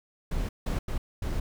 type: noise bursts at uneven times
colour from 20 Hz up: brown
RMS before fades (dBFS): -29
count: 4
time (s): 0.31-0.49 / 0.66-0.79 / 0.88-0.98 / 1.22-1.4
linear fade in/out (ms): 5
effects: none